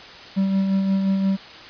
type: tone with tremolo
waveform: triangle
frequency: 193.6 Hz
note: G3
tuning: 21 cents flat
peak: -14 dBFS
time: 0.36-1.37 s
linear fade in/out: 20 ms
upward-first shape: sine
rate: 5.7 Hz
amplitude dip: 35%
effects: white hiss -40 dBFS RMS until 1.69 s + resampled to 11025 Hz